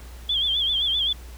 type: tone with vibrato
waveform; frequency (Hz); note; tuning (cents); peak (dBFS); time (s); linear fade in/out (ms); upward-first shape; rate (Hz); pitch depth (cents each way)
sine; 3322; G#7; 0; -20; 0.29-1.13; 5; sine; 7.7; 100
effects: added 60 Hz sine -38 dBFS peak until 1.37 s + pink hiss -48 dBFS RMS until 1.37 s